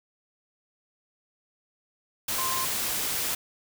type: tone in noise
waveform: sine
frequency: 1046.5 Hz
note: C6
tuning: in tune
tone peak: -30 dBFS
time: 2.38-2.65 s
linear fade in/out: 5 ms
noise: white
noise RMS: -29 dBFS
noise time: 2.28-3.35 s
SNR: -4 dB
effects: none